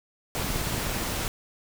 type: noise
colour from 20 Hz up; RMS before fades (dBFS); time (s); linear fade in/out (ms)
pink; -30; 0.35-1.28; 0
type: clicks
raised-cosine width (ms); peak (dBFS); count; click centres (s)
5; -20; 10; 0.397 / 0.445 / 0.504 / 0.56 / 0.615 / 0.672 / 0.742 / 0.78 / 0.869 / 0.964
effects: none